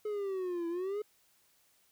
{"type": "exponential two-way sweep", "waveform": "triangle", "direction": "down then up", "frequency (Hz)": [428.4, 333.4, 428.4], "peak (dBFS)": -31, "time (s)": [0.05, 1.02], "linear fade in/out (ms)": 5, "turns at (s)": 0.68, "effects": ["white hiss -69 dBFS RMS until 1.91 s"]}